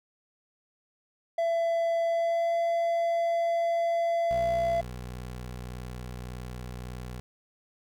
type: tone with pitch glide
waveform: triangle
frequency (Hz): 670 to 676.6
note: E5 to E5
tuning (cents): +28 to +45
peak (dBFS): -22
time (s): 1.38-4.81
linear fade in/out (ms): 5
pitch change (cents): +17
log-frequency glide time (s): 2.05-2.54
type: tone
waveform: 20% pulse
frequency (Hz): 61.74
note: B1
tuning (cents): 0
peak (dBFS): -32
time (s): 4.31-7.2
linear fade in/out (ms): 0
effects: none